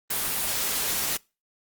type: noise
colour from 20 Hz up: white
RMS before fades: -27 dBFS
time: 0.1-1.17 s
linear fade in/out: 5 ms
effects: noise-tail reverb RT60 0.3 s tail -25 dB re dry + Opus 24 kbps